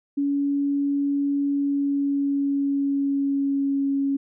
sine tone with pitch glide, 282.4 to 276.6 Hz, C#4 to C#4, +32 to -4 cents, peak -20 dBFS, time 0.17-4.17 s, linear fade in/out 10 ms, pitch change -36 cents, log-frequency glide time 1.48-3.88 s, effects none

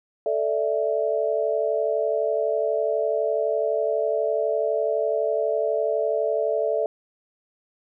sine chord, A suspended fourth, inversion none, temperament equal, 440 / 587.3 / 659.3 Hz, A4 / D5 / E5, 0 / 0 / 0 cents, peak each -25 dBFS, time 0.26-6.86 s, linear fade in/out 2 ms, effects none

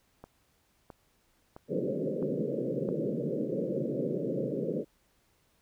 click train, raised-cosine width 1 ms, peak -31 dBFS, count 5, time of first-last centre 0.24-2.889 s, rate 1.51 Hz
white band-pass noise, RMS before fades -32 dBFS, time 1.68-4.85 s, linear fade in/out 50 ms, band 130 to 560 Hz, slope 96 dB/octave
effects pink hiss -70 dBFS RMS until 5.61 s

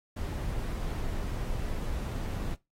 brown noise, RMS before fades -33 dBFS, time 0.16-2.55 s, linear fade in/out 10 ms, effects noise-tail reverb RT60 0.2 s tail -19 dB re dry + AAC 48 kbps

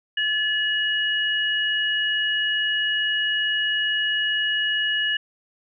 sine tone pair together, 1722.3 / 2900 Hz, A6 / F#7, -37 / -35 cents, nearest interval major sixth, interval 902 cents, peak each -23 dBFS, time 0.17-5.17 s, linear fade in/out 5 ms, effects none

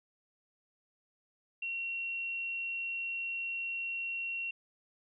sine tone, 2735 Hz, F7, 37 cents flat, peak -34 dBFS, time 1.62-4.51 s, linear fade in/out 5 ms, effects none

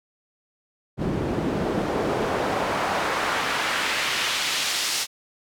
pink noise with band-pass filter sweep, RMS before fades -25 dBFS, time 0.97-5.07 s, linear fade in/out 50 ms, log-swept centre 200 to 5300 Hz, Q 0.86, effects none

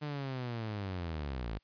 sawtooth linear sweep, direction down, 151.5 to 50.4 Hz, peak -32 dBFS, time 0.01-1.59 s, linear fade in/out 20 ms, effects white hiss -75 dBFS RMS until 1.63 s + resampled to 11025 Hz

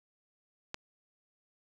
click, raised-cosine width 0.2 ms, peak -19 dBFS, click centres 0.744 s, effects none

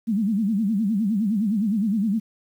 sine tone with vibrato, 210.1 Hz, G#3, 20 cents sharp, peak -19 dBFS, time 0.07-2.2 s, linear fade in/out 20 ms, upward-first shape sine, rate 9.7 Hz, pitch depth 170 cents each way, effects 9-bit

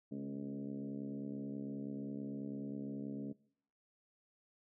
harmonic tone with a mistuned harmonic, 69.3 Hz, C#2, in tune, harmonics 2 / 3 / 4 / 5 / 6 / 7 / 8 / 9, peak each -50 / -43 / -44 / -57 / -53 / -57 / -61 / -59 dBFS, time 0.11-3.33 s, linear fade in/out 10 ms, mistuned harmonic 3, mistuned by +28 cents, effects noise-tail reverb RT60 0.6 s tail -22 dB re dry

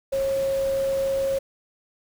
sine tone in noise, 543 Hz, C#5, 36 cents flat, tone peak -21 dBFS, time 0.12-1.39 s, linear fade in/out 10 ms, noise pink, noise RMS -39 dBFS, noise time 0.12-1.39 s, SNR +15 dB, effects none

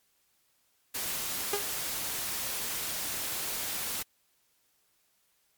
white noise, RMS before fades -34 dBFS, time 0.94-4.03 s, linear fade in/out 10 ms
sawtooth tone with exponential decay, 407 Hz, G#4, 35 cents flat, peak -21 dBFS, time 1.53-1.67 s, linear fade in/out 5 ms, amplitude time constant 30 ms
effects white hiss -71 dBFS RMS until 5.57 s + MP3 96 kbps

